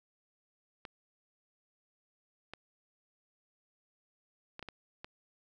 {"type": "clicks", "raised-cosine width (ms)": 0.3, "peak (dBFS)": -27, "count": 6, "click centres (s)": [0.852, 2.536, 4.594, 4.627, 4.687, 5.045], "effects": []}